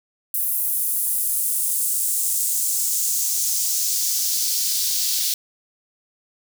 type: noise with high-pass filter sweep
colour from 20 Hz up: white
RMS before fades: -22 dBFS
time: 0.34-5.34 s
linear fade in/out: 2 ms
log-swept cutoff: 12000 to 4300 Hz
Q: 1.8
effects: none